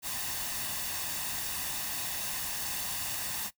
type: noise with comb filter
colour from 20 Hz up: white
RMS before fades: -35 dBFS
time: 0.02-3.51 s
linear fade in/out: 50 ms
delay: 1.1 ms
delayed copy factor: +0.5
effects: noise-tail reverb RT60 0.1 s tail -19 dB re dry